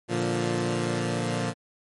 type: chord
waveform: 15% pulse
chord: Bb major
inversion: none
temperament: equal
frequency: 116.54 / 146.83 / 174.61 Hz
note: Bb2 / D3 / F3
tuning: 0 / 0 / 0 cents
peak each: -22 / -26 / -23 dBFS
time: 0.08-1.54 s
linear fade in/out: 50 ms
effects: MP3 48 kbps